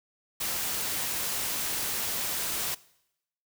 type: noise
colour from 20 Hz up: white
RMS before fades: -31 dBFS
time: 0.4-2.75 s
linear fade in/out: 10 ms
effects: noise-tail reverb RT60 0.8 s tail -21 dB re dry